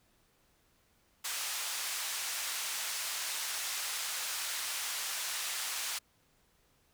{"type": "band-pass noise", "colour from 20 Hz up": "white", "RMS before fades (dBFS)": -37, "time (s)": [1.24, 5.99], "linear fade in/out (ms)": 10, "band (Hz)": [950, 9400], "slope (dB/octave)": 12, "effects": ["pink hiss -70 dBFS RMS until 6.93 s"]}